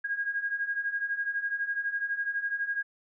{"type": "beating tone pair", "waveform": "sine", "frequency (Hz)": [1625, 1637], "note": ["G#6", "G#6"], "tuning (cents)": [-38, -25], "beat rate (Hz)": 12, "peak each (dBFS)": [-34, -30], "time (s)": [0.04, 2.83], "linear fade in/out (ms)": 10, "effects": []}